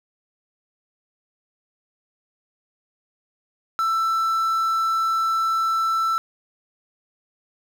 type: tone with quantisation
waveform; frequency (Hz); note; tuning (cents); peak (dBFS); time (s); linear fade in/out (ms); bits
triangle; 1331; E6; +16; -17; 3.79-6.18; 0; 7
effects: none